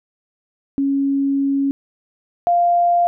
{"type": "tone pair in turn", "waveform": "sine", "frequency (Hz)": [276.4, 696.5], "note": ["C#4", "F5"], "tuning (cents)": [-5, -5], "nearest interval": "octave + major third", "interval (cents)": 1600, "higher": "second", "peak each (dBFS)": [-15, -12], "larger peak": "second", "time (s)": [[0.78, 1.71], [2.47, 3.07]], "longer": "first", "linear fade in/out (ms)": 0, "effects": []}